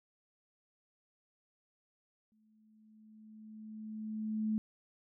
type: tone with exponential growth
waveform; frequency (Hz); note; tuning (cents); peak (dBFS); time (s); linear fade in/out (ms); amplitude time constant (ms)
sine; 216.6; A3; -27; -29; 2.32-4.58; 0; 490
effects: none